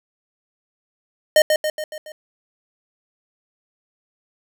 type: tone with echo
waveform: square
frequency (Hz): 614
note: D#5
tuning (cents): -23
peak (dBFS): -10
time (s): 1.36-1.42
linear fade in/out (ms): 2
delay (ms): 140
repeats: 5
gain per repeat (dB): -5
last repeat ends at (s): 2.12
effects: none